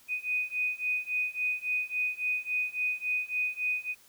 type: beating tone pair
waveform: sine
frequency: 2489 / 2492.6 Hz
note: D#7 / D#7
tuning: 0 / +2 cents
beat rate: 3.6 Hz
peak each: -32 / -31 dBFS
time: 0.08-3.95 s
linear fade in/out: 50 ms
effects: white hiss -59 dBFS RMS until 4.08 s